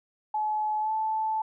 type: tone with pitch glide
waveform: sine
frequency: 855 to 874.5 Hz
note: A5 to A5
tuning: -50 to -11 cents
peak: -25 dBFS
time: 0.34-1.42 s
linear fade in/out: 5 ms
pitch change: +39 cents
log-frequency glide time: 0.8-0.92 s
effects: none